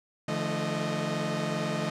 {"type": "tone cluster", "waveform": "sawtooth", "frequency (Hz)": [148.4, 170.9, 217.6, 619], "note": ["D3", "F3", "A3", "D#5"], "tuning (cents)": [18, -37, -19, -9], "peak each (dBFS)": -30, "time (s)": [0.28, 1.9], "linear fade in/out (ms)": 5, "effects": ["low-pass 7000 Hz 12 dB/octave"]}